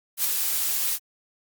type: noise with ADSR envelope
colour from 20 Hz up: blue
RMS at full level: -21 dBFS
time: 0.17-0.99 s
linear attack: 76 ms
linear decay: 6 ms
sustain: -4 dB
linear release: 52 ms
effects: Opus 48 kbps